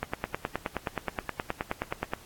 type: click train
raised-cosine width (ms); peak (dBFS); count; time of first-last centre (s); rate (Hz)
0.5; -13; 21; 0.03-2.135; 9.5
effects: pink hiss -52 dBFS RMS until 2.25 s + AAC 64 kbps